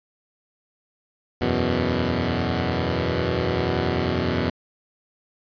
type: chord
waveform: 10% pulse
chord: E suspended second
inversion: none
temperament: equal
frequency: 82.41 / 92.5 / 123.47 Hz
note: E2 / F#2 / B2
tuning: 0 / 0 / 0 cents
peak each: -17 / -18 / -17 dBFS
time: 1.41-4.5 s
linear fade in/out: 5 ms
effects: resampled to 11025 Hz